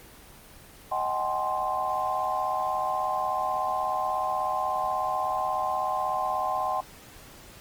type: chord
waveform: sine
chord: Ab dominant seventh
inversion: second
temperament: equal with one note detuned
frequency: 622.3 / 754.2 / 830.6 / 1046.5 Hz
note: Eb5 / Gb5 / Ab5 / C6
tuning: 0 / +33 / 0 / 0 cents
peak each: -34 / -29 / -33 / -29 dBFS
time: 0.91-6.81 s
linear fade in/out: 10 ms
effects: pink hiss -49 dBFS RMS until 7.6 s + Opus 24 kbps